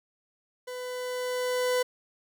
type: tone with level ramp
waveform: 40% pulse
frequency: 500 Hz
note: B4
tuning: 21 cents sharp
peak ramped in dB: -35 to -22 dBFS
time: 0.67-1.83 s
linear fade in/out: 10 ms
effects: none